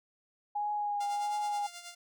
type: tone with vibrato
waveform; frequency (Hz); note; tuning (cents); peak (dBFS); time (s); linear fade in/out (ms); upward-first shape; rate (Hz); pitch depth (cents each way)
sine; 825; G#5; -12; -30; 0.55-1.67; 10; triangle; 1.5; 23
type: tone with tremolo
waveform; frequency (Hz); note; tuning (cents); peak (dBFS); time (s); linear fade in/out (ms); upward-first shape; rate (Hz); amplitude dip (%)
5% pulse; 698.5; F5; 0; -31; 1-1.95; 10; sine; 9.4; 60
effects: none